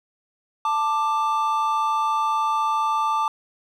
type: tone pair together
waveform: triangle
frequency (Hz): 883.4 / 1181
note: A5 / D6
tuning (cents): +7 / +9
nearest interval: perfect fourth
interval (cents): 502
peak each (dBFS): -21 / -20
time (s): 0.65-3.28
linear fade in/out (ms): 2
effects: none